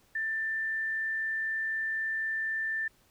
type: tone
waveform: sine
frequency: 1778 Hz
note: A6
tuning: 18 cents sharp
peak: -29 dBFS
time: 0.15-2.88 s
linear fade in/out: 5 ms
effects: pink hiss -65 dBFS RMS until 3.1 s